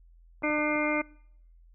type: clicks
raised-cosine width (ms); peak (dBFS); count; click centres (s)
1; -30; 4; 0.423 / 0.502 / 0.585 / 0.757
type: harmonic tone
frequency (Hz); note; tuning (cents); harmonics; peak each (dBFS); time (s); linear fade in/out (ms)
300.7; D4; +41; 1 / 2 / 3 / 4 / 5 / 7 / 8; -29 / -31 / -37 / -36 / -38 / -31 / -36; 0.43-1.02; 10
effects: noise-tail reverb RT60 0.7 s tail -24 dB re dry + added 42 Hz sine -53 dBFS peak until 1.74 s